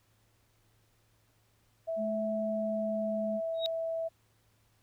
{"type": "tone", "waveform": "sine", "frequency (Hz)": 656, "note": "E5", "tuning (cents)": -9, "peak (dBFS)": -31, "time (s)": [1.87, 4.09], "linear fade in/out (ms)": 20}
{"type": "tone with pitch glide", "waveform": "sine", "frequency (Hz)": [214.9, 212.2], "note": ["A3", "G#3"], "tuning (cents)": [-41, 38], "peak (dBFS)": -34, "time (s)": [1.96, 3.41], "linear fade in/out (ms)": 50, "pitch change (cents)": -21, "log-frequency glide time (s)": [2.31, 3.24]}
{"type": "tone with exponential growth", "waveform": "sine", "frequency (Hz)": 3793, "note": "A#7", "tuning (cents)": 29, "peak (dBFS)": -26, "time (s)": [3.54, 3.66], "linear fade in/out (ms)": 0, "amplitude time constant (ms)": 24}
{"effects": ["added 109 Hz sine -70 dBFS peak until 4.82 s", "pink hiss -71 dBFS RMS until 4.82 s"]}